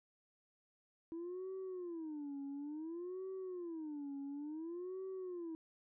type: tone with vibrato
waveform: sine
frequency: 325.3 Hz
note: E4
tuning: 23 cents flat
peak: -40 dBFS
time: 1.12-5.55 s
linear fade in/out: 0 ms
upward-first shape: sine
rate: 0.57 Hz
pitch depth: 270 cents each way
effects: tanh soft clip ceiling -40 dBFS